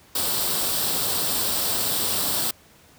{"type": "noise with comb filter", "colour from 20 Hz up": "white", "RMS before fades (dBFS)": -24, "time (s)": [0.15, 2.51], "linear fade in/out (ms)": 5, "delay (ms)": 0.23, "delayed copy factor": 0.55, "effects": ["pink hiss -53 dBFS RMS until 2.98 s", "high-pass 60 Hz 12 dB/octave"]}